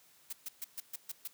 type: noise bursts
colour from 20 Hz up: blue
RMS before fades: -40 dBFS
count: 7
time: 0.3-1.276 s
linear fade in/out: 5 ms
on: 28 ms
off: 130 ms
effects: white hiss -64 dBFS RMS until 1.33 s + high-pass 80 Hz 12 dB/octave